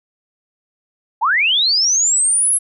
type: linear sweep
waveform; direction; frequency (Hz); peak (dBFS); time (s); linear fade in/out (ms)
sine; up; 787 to 11000; -12; 1.21-2.59; 20
effects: none